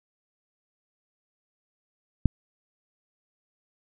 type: click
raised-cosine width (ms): 5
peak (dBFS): -6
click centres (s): 2.257
effects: none